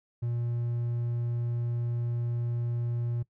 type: tone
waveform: triangle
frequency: 119 Hz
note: A#2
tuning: 36 cents sharp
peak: -26 dBFS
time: 0.22-3.23 s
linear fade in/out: 10 ms
effects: noise-tail reverb RT60 0.1 s tail -20 dB re dry